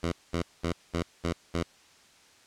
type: tone bursts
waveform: 10% pulse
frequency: 84.9 Hz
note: F2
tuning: 48 cents flat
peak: -19 dBFS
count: 6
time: 0.03-1.632 s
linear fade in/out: 5 ms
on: 92 ms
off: 210 ms
effects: white hiss -58 dBFS RMS until 2.46 s + low-pass 7000 Hz 12 dB/octave